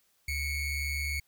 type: ring-modulated tone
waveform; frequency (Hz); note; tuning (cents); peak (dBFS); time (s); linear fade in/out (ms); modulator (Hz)
square; 1131; C#6; +34; -28; 0.28-1.2; 5; 1060
effects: white hiss -70 dBFS RMS until 1.27 s